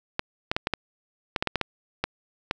clicks, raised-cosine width 0.3 ms, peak -8 dBFS, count 12, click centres 0.194 / 0.515 / 0.565 / 0.671 / 0.737 / 1.362 / 1.425 / 1.473 / 1.557 / 1.613 / 2.04 / 2.511 s, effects none

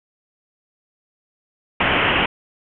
white low-pass noise, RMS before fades -18 dBFS, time 1.8-2.26 s, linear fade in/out 5 ms, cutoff 3100 Hz, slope 96 dB/octave, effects none

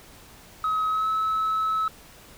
sine tone with pitch glide, 1274 to 1297 Hz, D#6 to E6, +41 to -28 cents, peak -20 dBFS, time 0.64-1.88 s, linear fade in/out 2 ms, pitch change +31 cents, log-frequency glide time 0.89-1.09 s, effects tanh soft clip ceiling -20 dBFS + pink hiss -49 dBFS RMS until 2.37 s

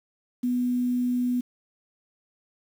sine tone with quantisation, 246.9 Hz, B3, in tune, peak -22 dBFS, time 0.43-1.41 s, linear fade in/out 10 ms, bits 8, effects none

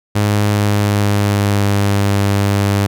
sawtooth tone with pitch glide, 103.6 to 100.24 Hz, G#2 to G2, -4 to +39 cents, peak -8 dBFS, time 0.15-2.87 s, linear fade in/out 10 ms, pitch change -57 cents, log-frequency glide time 0.46-2.06 s, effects none

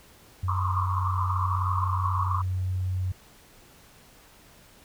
sine tone, 92.5 Hz, F#2, in tune, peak -25 dBFS, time 0.43-3.12 s, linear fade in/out 5 ms
pink band-pass noise, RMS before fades -30 dBFS, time 0.48-2.42 s, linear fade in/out 5 ms, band 1000 to 1200 Hz, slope 96 dB/octave
effects pink hiss -54 dBFS RMS until 4.84 s

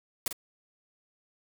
white noise with echo, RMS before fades -29 dBFS, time 0.26-0.28 s, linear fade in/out 2 ms, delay 48 ms, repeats 1, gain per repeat -8 dB, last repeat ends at 0.328 s, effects none

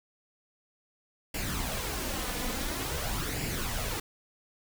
pink noise with flanger, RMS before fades -33 dBFS, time 1.34-4 s, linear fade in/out 5 ms, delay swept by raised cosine 0.4 to 4.1 ms, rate 0.48 Hz, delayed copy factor +0.55, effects none

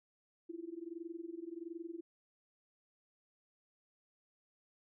sine tone with amplitude modulation, 336 Hz, E4, 33 cents sharp, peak -39 dBFS, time 0.49-2.01 s, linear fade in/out 10 ms, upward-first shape sine, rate 21.4 Hz, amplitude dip 90%, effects none

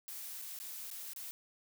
blue noise with dropouts, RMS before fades -45 dBFS, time 0.08-1.31 s, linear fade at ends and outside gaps 0 ms, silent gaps 0.417-0.421 / 0.589-0.6 / 0.903-0.912 / 1.134-1.162 s, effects none

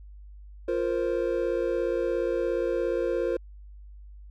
triangle chord, F suspended fourth, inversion none, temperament equal, 349.2 / 466.2 / 523.3 Hz, F4 / Bb4 / C5, 0 / 0 / 0 cents, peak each -27 dBFS, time 0.68-3.37 s, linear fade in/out 5 ms, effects added 50 Hz sine -43 dBFS peak until 4.3 s

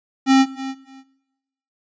square tone with echo, 267 Hz, C4, 35 cents sharp, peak -11 dBFS, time 0.26-0.46 s, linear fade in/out 50 ms, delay 290 ms, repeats 2, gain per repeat -15 dB, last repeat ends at 1.04 s, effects noise-tail reverb RT60 1.0 s tail -19 dB re dry + resampled to 16000 Hz

